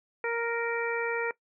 harmonic tone, 466.2 Hz, A#4, in tune, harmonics 1 / 2 / 3 / 4 / 5, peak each -30 / -36 / -36 / -36 / -37 dBFS, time 0.24-1.31 s, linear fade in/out 2 ms, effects noise-tail reverb RT60 0.1 s tail -20 dB re dry

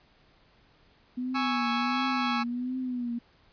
sine tone with vibrato, 247.2 Hz, B3, 2 cents sharp, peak -29 dBFS, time 1.17-3.19 s, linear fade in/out 10 ms, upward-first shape triangle, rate 1.4 Hz, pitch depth 88 cents each way
sawtooth chord, C# minor, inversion second, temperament equal, 830.6 / 1108.7 / 1318.5 Hz, G#5 / C#6 / E6, 0 / 0 / 0 cents, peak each -28 dBFS, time 1.34-2.44 s, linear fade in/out 20 ms
effects pink hiss -62 dBFS RMS until 3.52 s + resampled to 11025 Hz

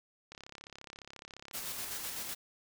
click train, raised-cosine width 0.2 ms, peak -30 dBFS, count 42, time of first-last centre 0.32-1.512 s, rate 34.4 Hz
white noise with tremolo, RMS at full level -39 dBFS, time 1.53-2.35 s, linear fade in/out 20 ms, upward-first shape square, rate 7.9 Hz, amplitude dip 30%
effects none

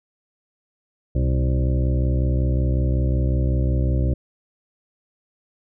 harmonic tone with a mistuned harmonic, 65.41 Hz, C2, in tune, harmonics 1 / 2 / 3 / 4 / 5 / 6 / 8 / 9, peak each -19 / -22 / -32 / -32 / -31 / -37 / -35 / -37 dBFS, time 1.15-4.14 s, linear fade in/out 5 ms, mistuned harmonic 2, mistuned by -76 cents, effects none

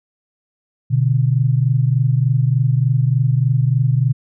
sine tone pair together, 123.47 / 146.83 Hz, B2 / D3, 0 / 0 cents, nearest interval minor third, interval 300 cents, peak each -14 / -17 dBFS, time 0.9-4.13 s, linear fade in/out 20 ms, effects none

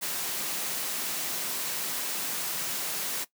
white high-pass noise, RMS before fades -32 dBFS, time 0.01-3.25 s, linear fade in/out 20 ms, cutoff 130 Hz, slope 96 dB/octave, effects noise-tail reverb RT60 0.1 s tail -18 dB re dry

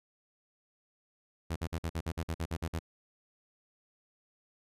sawtooth tone bursts, 82.41 Hz, E2, in tune, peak -28 dBFS, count 12, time 1.5-2.793 s, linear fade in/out 10 ms, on 61 ms, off 51 ms, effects resampled to 32000 Hz

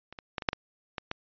clicks, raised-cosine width 0.3 ms, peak -28 / -25 / -15 / -21 / -7 / -15 / -17 / -16 dBFS, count 8, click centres 0.126 / 0.188 / 0.382 / 0.422 / 0.488 / 0.531 / 0.982 / 1.114 s, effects resampled to 11025 Hz

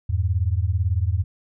sine beating tone pair, 83.5 / 101.5 Hz, E2 / G#2, +23 / -39 cents, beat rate 18 Hz, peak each -21 / -22 dBFS, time 0.09-1.24 s, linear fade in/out 10 ms, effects none

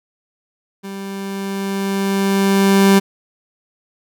30% pulse tone with level ramp, 196 Hz, G3, in tune, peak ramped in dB -25 to -5 dBFS, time 0.83-3 s, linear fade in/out 20 ms, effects none

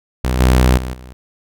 sawtooth tone with level steps, 63 Hz, B1, 35 cents sharp, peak -11 / -5 / -18 / -30 dBFS, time 0.24-1.13 s, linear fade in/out 0 ms, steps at 0.4 / 0.77 / 0.93 s, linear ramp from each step 5 ms, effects none

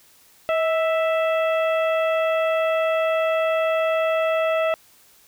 harmonic tone with a mistuned harmonic, 659.3 Hz, E5, in tune, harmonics 1 / 2 / 3 / 4 / 5, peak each -19 / -27 / -32 / -31 / -39 dBFS, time 0.49-4.74 s, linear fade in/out 0 ms, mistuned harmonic 1, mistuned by -46 cents, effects white hiss -54 dBFS RMS until 5.27 s

